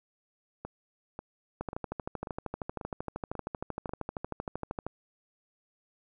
two click trains, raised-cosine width 1 ms, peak -20 / -24 dBFS, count 43 / 7, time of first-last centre 1.61-4.866 / 0.65-3.893 s, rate 12.9 / 1.85 Hz, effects none

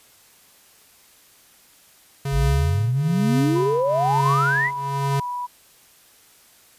square tone with tremolo, 138.59 Hz, C#3, in tune, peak -19 dBFS, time 2.25-5.2 s, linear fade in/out 5 ms, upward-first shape triangle, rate 1.1 Hz, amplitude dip 95%
sine exponential sweep, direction up, 48.31 to 2093 Hz, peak -18 dBFS, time 2.31-4.71 s, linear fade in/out 50 ms
sine tone with pitch glide, 990 to 980.9 Hz, B5 to B5, +4 to -12 cents, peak -25 dBFS, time 3.55-5.47 s, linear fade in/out 20 ms, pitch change -16 cents, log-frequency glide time 4.28-4.36 s
effects white hiss -53 dBFS RMS until 6.78 s + resampled to 32000 Hz

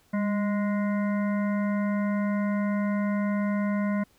harmonic tone with a mistuned harmonic, 207.7 Hz, G#3, in tune, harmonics 1 / 3 / 5 / 7 / 9 / 10, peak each -24 / -34 / -38 / -41 / -43 / -44 dBFS, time 0.13-4.04 s, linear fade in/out 10 ms, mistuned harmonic 1, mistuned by -47 cents, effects pink hiss -63 dBFS RMS until 4.18 s

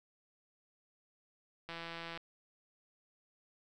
click train, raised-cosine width 0.3 ms, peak -28 dBFS, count 82, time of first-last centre 1.69-2.175 s, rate 167 Hz, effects none

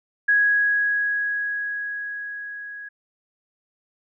sine tone with level ramp, 1661.2 Hz, G#6, in tune, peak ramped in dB -14 to -34 dBFS, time 0.28-2.89 s, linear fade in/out 10 ms, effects none

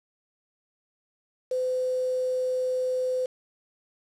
sine tone with quantisation, 509 Hz, C5, 48 cents flat, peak -24 dBFS, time 1.51-3.26 s, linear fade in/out 5 ms, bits 7, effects low-pass 7000 Hz 12 dB/octave

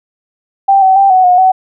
sine tone with pitch steps, 785 / 760 / 787 / 745 / 722 / 752 Hz, G5 / F#5 / G5 / F#5 / F#5 / F#5, +2 / +46 / +7 / +12 / -43 / +28 cents, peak -4 dBFS, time 0.68-1.52 s, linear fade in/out 10 ms, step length 140 ms, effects none

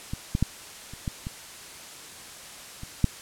clicks, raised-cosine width 5 ms, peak -18 / -11 / -9 / -28 / -16 / -20 / -25 / -6 dBFS, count 8, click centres 0.135 / 0.351 / 0.426 / 0.936 / 1.078 / 1.269 / 2.834 / 3.043 s, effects white hiss -43 dBFS RMS until 3.21 s + low-pass 10000 Hz 12 dB/octave

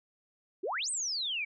sine exponential two-way sweep, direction up then down, 326.4 to 8710 to 2233 Hz, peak -31 dBFS, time 0.63-1.45 s, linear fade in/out 10 ms, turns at 0.9 s, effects none

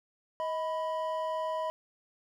triangle tone pair together, 632.9 / 990 Hz, D#5 / B5, +29 / +4 cents, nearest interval minor sixth, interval 775 cents, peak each -31 / -32 dBFS, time 0.4-1.7 s, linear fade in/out 0 ms, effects none

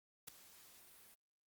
white noise with ADSR envelope, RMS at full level -45 dBFS, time 0.27-1.15 s, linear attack 13 ms, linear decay 4 ms, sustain -17 dB, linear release 14 ms, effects Opus 48 kbps

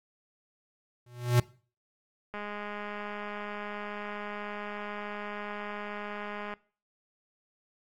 square tone with exponential growth, 121.8 Hz, B2, 24 cents flat, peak -18 dBFS, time 1.06-1.4 s, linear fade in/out 5 ms, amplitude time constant 73 ms
click train, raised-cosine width 0.5 ms, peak -24 dBFS, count 870, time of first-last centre 2.34-6.538 s, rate 207 Hz
effects noise-tail reverb RT60 0.4 s tail -21 dB re dry + AAC 64 kbps

